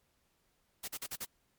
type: noise bursts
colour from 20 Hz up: white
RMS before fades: -40 dBFS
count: 5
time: 0.83-1.253 s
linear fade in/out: 10 ms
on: 51 ms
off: 42 ms
effects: pink hiss -75 dBFS RMS until 1.58 s + MP3 96 kbps